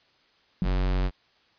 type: tone with exponential decay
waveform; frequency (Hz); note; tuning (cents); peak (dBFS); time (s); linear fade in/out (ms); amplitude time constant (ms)
sine; 181.3; F#3; -35; -18; 0.62-0.72; 0; 20
type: tone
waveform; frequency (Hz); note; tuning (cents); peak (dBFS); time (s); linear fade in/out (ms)
square; 46.25; F#1; 0; -23; 0.62-1.11; 50
effects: white hiss -63 dBFS RMS until 1.58 s + resampled to 11025 Hz